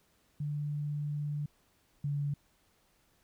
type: tone pair in turn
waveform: sine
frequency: 147.2 / 143.75 Hz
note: D3 / D3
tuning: +4 / -37 cents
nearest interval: unison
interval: 41 cents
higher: first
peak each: -32 / -30 dBFS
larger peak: second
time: 0.4-1.46 / 2.04-2.34 s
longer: first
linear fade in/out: 5 ms
effects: pink hiss -70 dBFS RMS until 3.23 s